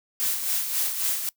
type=noise with tremolo; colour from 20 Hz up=blue; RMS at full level=-24 dBFS; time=0.2-1.29 s; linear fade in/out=0 ms; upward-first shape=sine; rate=3.7 Hz; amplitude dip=55%; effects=noise-tail reverb RT60 0.1 s tail -22 dB re dry